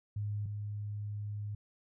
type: tone pair in turn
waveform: sine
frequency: 103.83 / 103.83 Hz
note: G#2 / G#2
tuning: 0 / 0 cents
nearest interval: unison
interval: 0 cents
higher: neither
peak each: -33 / -36 dBFS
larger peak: first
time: 0.16-0.46 / 0.46-1.55 s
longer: second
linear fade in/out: 5 ms
effects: none